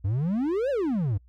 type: exponential two-way sweep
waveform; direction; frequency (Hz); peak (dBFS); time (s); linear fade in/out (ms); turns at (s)
triangle; up then down; 90.2 to 587.3 to 90.2; -21; 0.04-1.18; 10; 0.7
effects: noise-tail reverb RT60 0.1 s tail -26 dB re dry + added 60 Hz sine -52 dBFS peak until 1.28 s